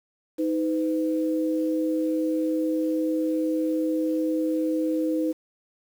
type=tone pair together; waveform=sine; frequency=315.3 / 504.4 Hz; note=D#4 / B4; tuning=+23 / +36 cents; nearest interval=minor sixth; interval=813 cents; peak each=-23 / -28 dBFS; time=0.38-5.33 s; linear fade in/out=20 ms; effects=8-bit